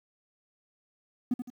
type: tone with echo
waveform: triangle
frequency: 246.4 Hz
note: B3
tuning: 4 cents flat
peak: -20 dBFS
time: 1.31-1.34 s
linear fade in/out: 5 ms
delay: 81 ms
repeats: 2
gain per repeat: -9 dB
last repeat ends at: 1.502 s
effects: tanh soft clip ceiling -20 dBFS + 10-bit